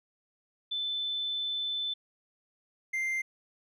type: tone pair in turn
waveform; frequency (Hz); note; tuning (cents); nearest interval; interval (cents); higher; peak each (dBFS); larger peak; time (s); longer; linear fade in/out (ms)
sine / triangle; 3520 / 2093; A7 / C7; 0 / 0; major sixth; 900; first; -30 / -27; second; 0.71-1.94 / 2.93-3.22; first; 10
effects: none